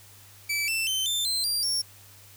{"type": "tone with pitch steps", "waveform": "sawtooth", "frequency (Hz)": [2309, 2668, 3082, 3561, 4114, 4753, 5492], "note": ["D7", "E7", "G7", "A7", "C8", "D8", "F8"], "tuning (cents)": [-30, 20, -30, 20, -30, 20, -30], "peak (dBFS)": -22, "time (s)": [0.49, 1.82], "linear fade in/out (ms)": 10, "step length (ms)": 190, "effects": ["added 99 Hz sine -54 dBFS peak until 2.36 s", "white hiss -52 dBFS RMS until 2.36 s"]}